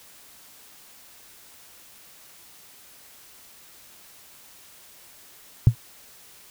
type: tone with exponential decay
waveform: sine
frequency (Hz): 116.2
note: A#2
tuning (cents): -5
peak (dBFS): -5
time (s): 5.67-5.75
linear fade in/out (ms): 0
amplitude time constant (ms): 16
effects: white hiss -50 dBFS RMS until 6.5 s